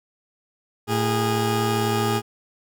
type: tone pair together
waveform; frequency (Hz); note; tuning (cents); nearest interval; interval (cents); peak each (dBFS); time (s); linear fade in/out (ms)
20% pulse; 112.25 / 410.8; A2 / G#4; +35 / -19; octave + minor seventh; 2246; -18; 0.87-2.22; 50
effects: none